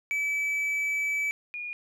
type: tone pair in turn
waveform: triangle / sine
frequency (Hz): 2300 / 2437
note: D7 / D#7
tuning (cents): -37 / -37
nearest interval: minor second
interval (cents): 100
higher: second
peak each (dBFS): -24 / -33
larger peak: first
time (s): 0.11-1.31 / 1.54-1.73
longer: first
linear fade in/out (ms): 0
effects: none